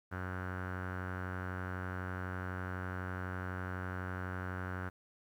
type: tone with low-pass filter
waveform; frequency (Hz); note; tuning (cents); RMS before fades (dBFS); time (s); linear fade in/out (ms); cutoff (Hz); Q
sawtooth; 92; F#2; -9; -40; 0.11-4.9; 20; 1500; 5.7
effects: 11-bit